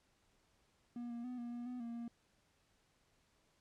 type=tone with pitch steps; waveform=triangle; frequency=239.8 / 235.9 / 249.4 / 238.3 / 239.8 / 248.7 / 233.6 / 235.1 Hz; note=A#3 / A#3 / B3 / A#3 / A#3 / B3 / A#3 / A#3; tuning=+49 / +21 / +17 / +38 / +49 / +12 / +4 / +15 cents; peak=-40 dBFS; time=0.96-2.08 s; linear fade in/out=2 ms; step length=140 ms; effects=pink hiss -75 dBFS RMS until 3.6 s + low-pass 9000 Hz 12 dB/octave